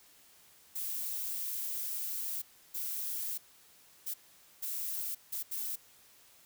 violet noise bursts at uneven times, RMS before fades -37 dBFS, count 6, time 0.75-2.42 / 2.74-3.38 / 4.06-4.14 / 4.62-5.15 / 5.32-5.43 / 5.51-5.76 s, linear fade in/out 10 ms, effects white hiss -61 dBFS RMS until 6.45 s

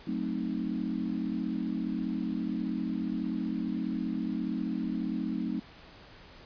sine chord, F# diminished seventh, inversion none, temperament equal, 185 / 220 / 261.6 / 311.1 Hz, F#3 / A3 / C4 / Eb4, 0 / 0 / 0 / 0 cents, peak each -36 / -34 / -35 / -36 dBFS, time 0.07-5.6 s, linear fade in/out 5 ms, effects pink hiss -52 dBFS RMS until 6.45 s + resampled to 11025 Hz

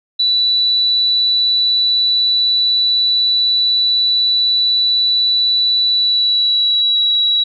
sine tone with pitch glide, 3958 to 3892 Hz, B7 to B7, +3 to -26 cents, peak -11 dBFS, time 0.19-7.44 s, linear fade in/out 10 ms, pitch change -29 cents, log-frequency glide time 5.89-7.02 s, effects none

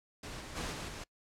pink noise with level steps, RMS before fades -44 / -46 / -38 / -41 / -44 dBFS, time 0.23-1.04 s, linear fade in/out 5 ms, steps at 0.39 / 0.55 / 0.71 / 0.87 s, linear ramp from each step 20 ms, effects noise-tail reverb RT60 0.1 s tail -24 dB re dry + low-pass 8000 Hz 12 dB/octave

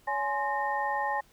sine tone cluster, 565 / 838 / 1047 / 1837 Hz, C#5 / G#5 / C6 / A#6, +33 / +15 / +1 / -26 cents, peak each -37 / -29 / -35 / -34 dBFS, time 0.07-1.21 s, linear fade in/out 10 ms, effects pink hiss -62 dBFS RMS until 1.32 s

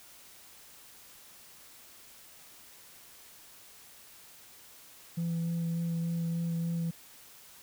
sine tone with vibrato, 167.8 Hz, E3, 31 cents sharp, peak -27 dBFS, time 5.17-6.91 s, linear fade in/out 10 ms, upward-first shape sine, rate 3.4 Hz, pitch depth 11 cents each way, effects tanh soft clip ceiling -28 dBFS + white hiss -54 dBFS RMS until 7.62 s

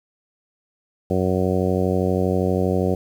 harmonic tone, 92.5 Hz, F#2, in tune, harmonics 1 / 2 / 3 / 4 / 5 / 6 / 7 / 8, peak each -24 / -23 / -27 / -25 / -25 / -27 / -32 / -32 dBFS, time 1.1-2.95 s, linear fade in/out 5 ms, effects 8-bit

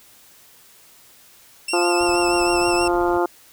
20% pulse tone with vibrato, 2683 Hz, E7, 30 cents sharp, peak -18 dBFS, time 1.68-2.88 s, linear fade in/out 5 ms, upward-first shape triangle, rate 6.3 Hz, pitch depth 51 cents each way
harmonic tone, 174.9 Hz, F3, 3 cents sharp, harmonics 2 / 3 / 4 / 5 / 6 / 7 / 8, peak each -19 / -27 / -24 / -25 / -30 / -30 / -31 dBFS, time 1.73-3.26 s, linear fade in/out 5 ms
brown noise with tremolo, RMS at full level -35 dBFS, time 2-3.19 s, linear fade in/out 10 ms, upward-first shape sine, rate 15 Hz, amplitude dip 50%
effects white hiss -50 dBFS RMS until 3.52 s

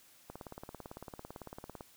click train, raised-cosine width 1 ms, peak -30 dBFS, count 28, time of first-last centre 0.3-1.808 s, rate 17.9 Hz, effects white hiss -62 dBFS RMS until 1.96 s

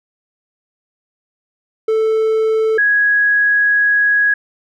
triangle / sine tone pair in turn, 440.5 / 1663.1 Hz, A4 / G#6, +2 / +2 cents, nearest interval octave + major seventh, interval 2300 cents, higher second, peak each -10 dBFS, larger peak neither, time 1.88-2.78 / 2.78-4.34 s, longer second, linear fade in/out 5 ms, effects none

